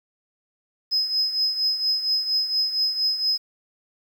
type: tone with tremolo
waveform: sine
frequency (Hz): 5080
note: D#8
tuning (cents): +35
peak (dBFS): -16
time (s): 0.91-3.38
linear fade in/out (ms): 20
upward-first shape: triangle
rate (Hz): 4.3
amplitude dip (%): 75
effects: tanh soft clip ceiling -15 dBFS + 8-bit